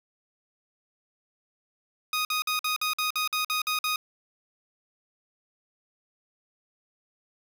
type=tone bursts; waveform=15% pulse; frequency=1244.5 Hz; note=D#6; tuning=in tune; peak=-19 dBFS; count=11; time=2.13-3.96 s; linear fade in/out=2 ms; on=120 ms; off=51 ms; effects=none